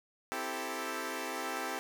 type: chord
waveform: 10% pulse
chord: A minor seventh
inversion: first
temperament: equal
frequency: 261.6 / 329.6 / 392 / 440 Hz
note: C4 / E4 / G4 / A4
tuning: 0 / 0 / 0 / 0 cents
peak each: -33 dBFS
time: 0.32-1.79 s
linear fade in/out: 0 ms
effects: none